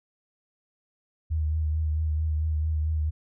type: tone with vibrato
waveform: sine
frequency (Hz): 77.78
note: D#2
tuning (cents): 0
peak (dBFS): -23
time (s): 1.3-3.11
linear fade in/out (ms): 20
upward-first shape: triangle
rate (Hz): 4.5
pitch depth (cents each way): 39
effects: none